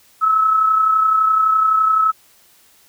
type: tone pair together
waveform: sine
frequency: 1295 / 1326.8 Hz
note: E6 / E6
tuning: -31 / +11 cents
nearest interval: unison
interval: 42 cents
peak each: -12 / -23 dBFS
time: 0.21-2.12 s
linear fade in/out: 20 ms
effects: white hiss -52 dBFS RMS until 2.88 s